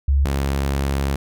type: tone pair in turn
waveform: sine / sawtooth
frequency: 69.3 / 68.96 Hz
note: C#2 / C#2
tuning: 0 / -8 cents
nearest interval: unison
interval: 8 cents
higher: first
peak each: -13 / -15 dBFS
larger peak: first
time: 0.08-0.25 / 0.25-1.16 s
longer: second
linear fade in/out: 5 ms
effects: none